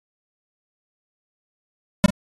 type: tone with echo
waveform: square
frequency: 200 Hz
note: G3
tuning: 35 cents sharp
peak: -9 dBFS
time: 2.04-2.06 s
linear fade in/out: 0 ms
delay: 43 ms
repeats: 1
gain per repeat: -12 dB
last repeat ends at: 2.103 s
effects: AAC 32 kbps